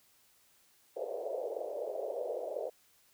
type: band-pass noise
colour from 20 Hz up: white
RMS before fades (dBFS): -38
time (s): 0.96-2.7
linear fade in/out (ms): 10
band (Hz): 430 to 630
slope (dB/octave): 48
effects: white hiss -67 dBFS RMS until 3.13 s